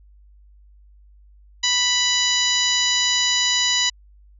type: harmonic tone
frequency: 987.8 Hz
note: B5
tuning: in tune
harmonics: 1 / 2 / 3 / 4 / 5 / 6 / 7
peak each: -32 / -25 / -23 / -22 / -26 / -27 / -25 dBFS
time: 1.63-3.9 s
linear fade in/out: 10 ms
effects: added 50 Hz sine -47 dBFS peak until 4.39 s